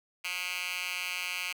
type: tone with high-pass filter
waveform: 10% pulse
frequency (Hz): 180.6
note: F#3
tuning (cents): -42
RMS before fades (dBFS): -35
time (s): 0.24-1.53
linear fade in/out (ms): 10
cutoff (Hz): 2200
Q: 2.9
effects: none